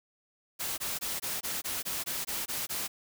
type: noise bursts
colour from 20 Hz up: white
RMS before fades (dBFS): -34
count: 11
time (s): 0.59-2.88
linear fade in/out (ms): 20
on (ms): 190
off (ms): 20
effects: none